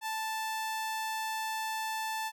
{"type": "tone", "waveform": "sawtooth", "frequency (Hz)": 880, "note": "A5", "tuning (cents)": 0, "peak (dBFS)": -29, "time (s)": [0.01, 2.32], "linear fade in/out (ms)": 50, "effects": []}